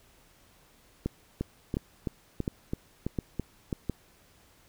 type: two click trains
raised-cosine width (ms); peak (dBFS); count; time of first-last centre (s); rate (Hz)
3; -16 / -17; 5 / 8; 1.06-3.897 / 1.41-3.728; 1.41 / 3.02
effects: pink hiss -61 dBFS RMS until 4.68 s